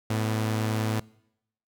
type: tone pair together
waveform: sawtooth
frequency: 109.11 / 248.5 Hz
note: A2 / B3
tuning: -14 / +11 cents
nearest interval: octave + major second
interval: 1425 cents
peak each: -21 / -31 dBFS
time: 0.1-1 s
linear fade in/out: 5 ms
effects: noise-tail reverb RT60 0.8 s tail -24 dB re dry